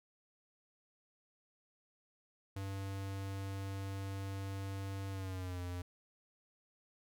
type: tone with pitch glide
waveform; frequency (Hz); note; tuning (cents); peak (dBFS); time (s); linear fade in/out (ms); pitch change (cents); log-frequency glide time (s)
square; 97.6 to 88.98; G2 to F2; -7 to +33; -40; 2.56-5.82; 5; -160; 5.1-5.62
effects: none